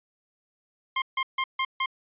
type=tone bursts; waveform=20% pulse; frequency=1059 Hz; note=C6; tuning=21 cents sharp; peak=-19 dBFS; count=5; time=0.96-1.86 s; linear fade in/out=5 ms; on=60 ms; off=150 ms; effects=resampled to 8000 Hz